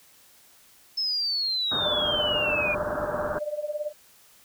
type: exponential sweep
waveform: sine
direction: down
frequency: 5274 to 2400 Hz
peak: -24 dBFS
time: 0.97-2.75 s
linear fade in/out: 10 ms
type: low-pass noise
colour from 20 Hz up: white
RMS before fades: -32 dBFS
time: 1.71-3.39 s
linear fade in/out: 10 ms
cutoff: 1600 Hz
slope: 96 dB/octave
type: tone with tremolo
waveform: sine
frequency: 598 Hz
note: D5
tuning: 31 cents sharp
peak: -24 dBFS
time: 1.8-3.93 s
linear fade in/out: 50 ms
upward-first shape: triangle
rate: 18 Hz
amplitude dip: 90%
effects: white hiss -56 dBFS RMS until 4.44 s